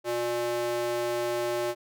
square tone with high-pass filter, 119.5 Hz, A#2, 43 cents sharp, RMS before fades -29 dBFS, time 0.04-1.75 s, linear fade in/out 50 ms, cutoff 460 Hz, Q 6, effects none

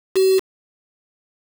sine tone with quantisation, 380.1 Hz, F#4, 47 cents sharp, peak -12 dBFS, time 0.15-0.4 s, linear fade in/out 20 ms, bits 4, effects none

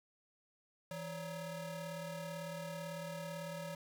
35% pulse ring-modulated tone, 370 Hz, F#4, in tune, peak -37 dBFS, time 0.91-3.75 s, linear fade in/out 2 ms, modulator 204 Hz, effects none

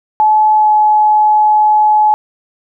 sine tone with pitch glide, 858 to 851.1 Hz, A5 to G#5, -44 to +42 cents, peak -6 dBFS, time 0.2-2.14 s, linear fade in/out 0 ms, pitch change -14 cents, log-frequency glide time 0.55-0.7 s, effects none

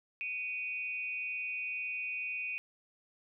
sine tone with amplitude modulation, 2489 Hz, D#7, in tune, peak -31 dBFS, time 0.21-2.58 s, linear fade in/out 0 ms, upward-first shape sine, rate 222 Hz, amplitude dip 80%, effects none

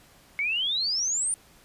sine exponential sweep, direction up, 2176 to 9397 Hz, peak -24 dBFS, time 0.39-1.34 s, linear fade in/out 0 ms, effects pink hiss -56 dBFS RMS until 1.64 s + resampled to 32000 Hz

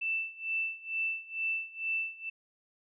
sine tone with tremolo, 2658 Hz, E7, 14 cents sharp, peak -28 dBFS, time 0.01-2.3 s, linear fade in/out 10 ms, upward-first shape sine, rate 2.2 Hz, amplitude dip 90%, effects none

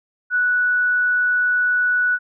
sine tone, 1476 Hz, F#6, 5 cents flat, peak -15 dBFS, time 0.3-2.19 s, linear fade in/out 50 ms, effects none

